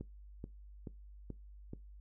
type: click train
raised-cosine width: 3 ms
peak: -30 dBFS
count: 5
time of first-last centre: 0.01-1.734 s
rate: 2.32 Hz
effects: noise-tail reverb RT60 0.2 s tail -20 dB re dry + added 50 Hz sine -51 dBFS peak until 2 s